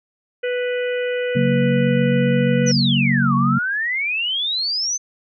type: harmonic tone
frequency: 493.9 Hz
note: B4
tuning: in tune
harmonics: 1 / 3 / 4 / 5 / 6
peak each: -20 / -30 / -32 / -34 / -36 dBFS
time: 0.43-2.72 s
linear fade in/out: 10 ms
type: chord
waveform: sine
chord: F# major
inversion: second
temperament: equal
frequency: 138.59 / 185 / 233.1 Hz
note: C#3 / F#3 / A#3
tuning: 0 / 0 / 0 cents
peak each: -19 / -21 / -19 dBFS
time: 1.35-3.59 s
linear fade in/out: 10 ms
type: exponential two-way sweep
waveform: sine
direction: down then up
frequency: 6272 to 1091 to 6272 Hz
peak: -19 dBFS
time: 2.66-4.98 s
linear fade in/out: 20 ms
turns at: 3.35 s
effects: none